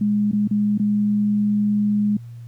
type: tone with dropouts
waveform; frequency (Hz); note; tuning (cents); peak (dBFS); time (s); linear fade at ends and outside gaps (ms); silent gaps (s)
sine; 207.7; G#3; 0; -16; 0.01-2.17; 5; 0.314-0.33 / 0.476-0.51 / 0.778-0.796
effects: added 118 Hz sine -34 dBFS peak until 2.47 s + pink hiss -60 dBFS RMS until 2.47 s